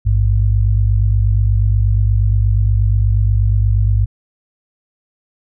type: tone pair together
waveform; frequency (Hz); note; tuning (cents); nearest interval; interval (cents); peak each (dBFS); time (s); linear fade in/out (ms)
sine; 54.51 / 102.9; A1 / G#2; -15 / -16; major seventh; 1099; -13; 0.05-4.06; 20
effects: none